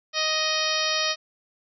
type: harmonic tone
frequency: 624 Hz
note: D#5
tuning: 5 cents sharp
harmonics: 1 / 2 / 3 / 4 / 5 / 6 / 7 / 8 / 9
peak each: -31 / -31 / -31 / -31 / -31 / -31 / -31 / -31 / -31 dBFS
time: 0.13-1.16 s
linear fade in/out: 50 ms
effects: none